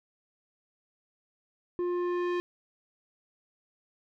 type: tone with low-pass filter sweep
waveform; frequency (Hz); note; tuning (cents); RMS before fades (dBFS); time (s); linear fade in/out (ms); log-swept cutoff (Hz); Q
square; 353.4; F4; +21; -30; 1.79-2.4; 0; 720 to 2800; 0.84
effects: none